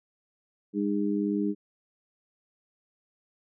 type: harmonic tone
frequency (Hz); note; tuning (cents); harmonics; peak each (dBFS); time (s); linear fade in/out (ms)
101.8; G#2; -34; 2 / 3 / 4; -28 / -28 / -33; 0.73-1.55; 50
effects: none